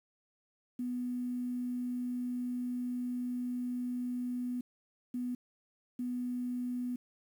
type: tone bursts at uneven times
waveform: sine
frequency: 246.9 Hz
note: B3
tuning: in tune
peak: -33 dBFS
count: 3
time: 0.79-4.61 / 5.14-5.35 / 5.99-6.96 s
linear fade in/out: 5 ms
effects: 10-bit